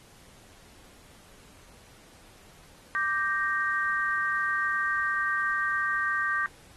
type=chord; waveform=sine; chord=G minor; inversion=second; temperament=equal; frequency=1174.7 / 1568 / 1864.7 Hz; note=D6 / G6 / Bb6; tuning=0 / 0 / 0 cents; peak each=-30 / -28 / -30 dBFS; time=2.95-6.46 s; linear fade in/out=0 ms; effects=pink hiss -55 dBFS RMS until 6.76 s + AAC 32 kbps